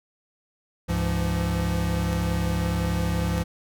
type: tone cluster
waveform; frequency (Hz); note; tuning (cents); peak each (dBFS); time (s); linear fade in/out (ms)
square; 69.6 / 101.6 / 171.2; C#2 / G#2 / F3; +8 / -38 / -34; -28 / -29 / -27; 0.88-3.44; 20
effects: none